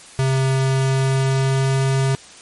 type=tone with pitch glide; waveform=square; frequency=133.1 to 134.34 Hz; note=C3 to C3; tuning=+30 to +46 cents; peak=-16 dBFS; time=0.19-2.15 s; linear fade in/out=0 ms; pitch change=+16 cents; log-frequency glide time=0.4-1.76 s; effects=white hiss -42 dBFS RMS until 2.41 s + MP3 48 kbps